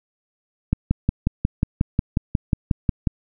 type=click train; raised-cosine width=5 ms; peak=-5 dBFS; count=14; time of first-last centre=0.73-3.072 s; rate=5.55 Hz; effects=none